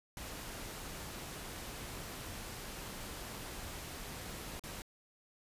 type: noise with dropouts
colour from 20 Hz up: pink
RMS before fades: -45 dBFS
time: 0.17-4.82 s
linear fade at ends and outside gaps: 1 ms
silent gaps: 4.595-4.637 s
effects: resampled to 32000 Hz